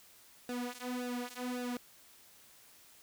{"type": "tone with flanger", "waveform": "sawtooth", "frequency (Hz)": 246.9, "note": "B3", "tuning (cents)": 0, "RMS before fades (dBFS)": -39, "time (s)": [0.49, 1.77], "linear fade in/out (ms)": 2, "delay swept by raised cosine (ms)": [0.92, 4.12], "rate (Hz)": 1.8, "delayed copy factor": -0.95, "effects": ["white hiss -60 dBFS RMS until 3.02 s"]}